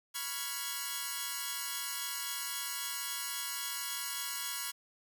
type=chord; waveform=5% pulse; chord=C# dominant seventh; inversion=third; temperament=equal; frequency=987.8 / 1108.7 / 1396.9 / 1661.2 Hz; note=B5 / C#6 / E#6 / G#6; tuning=0 / 0 / 0 / 0 cents; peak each=-30 dBFS; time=0.14-4.72 s; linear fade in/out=20 ms; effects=none